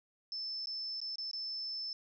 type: tone with dropouts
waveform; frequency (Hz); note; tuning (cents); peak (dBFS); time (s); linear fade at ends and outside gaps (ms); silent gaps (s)
sine; 5274; E8; 0; -37; 0.32-1.93; 1; 0.658-0.671 / 1.003-1.015 / 1.157-1.183 / 1.313-1.332
effects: none